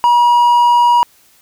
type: tone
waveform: triangle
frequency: 960 Hz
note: B5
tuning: 49 cents flat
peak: -5 dBFS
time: 0.04-1.03 s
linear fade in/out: 0 ms
effects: white hiss -50 dBFS RMS until 1.41 s